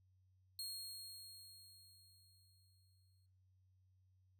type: tone with exponential decay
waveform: sawtooth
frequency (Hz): 4263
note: C8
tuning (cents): +32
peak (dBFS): -40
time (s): 0.59-3.26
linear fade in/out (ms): 1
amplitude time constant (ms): 580
effects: noise-tail reverb RT60 0.9 s tail -25 dB re dry + added 93 Hz sine -70 dBFS peak until 4.39 s